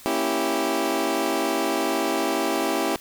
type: chord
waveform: 20% pulse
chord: A# diminished seventh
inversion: none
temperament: equal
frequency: 233.1 / 277.2 / 329.6 / 392 Hz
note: A#3 / C#4 / E4 / G4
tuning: 0 / 0 / 0 / 0 cents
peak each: -27 / -23 / -21 / -22 dBFS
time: 0.06-2.96 s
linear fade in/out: 0 ms
effects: white hiss -46 dBFS RMS until 3 s